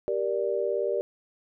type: chord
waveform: sine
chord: G minor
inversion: none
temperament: just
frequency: 392 / 470.4 / 588 Hz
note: G4 / Bb4 / D5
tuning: 0 / +16 / +2 cents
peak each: -29 dBFS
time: 0.08-1.01 s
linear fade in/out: 0 ms
effects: none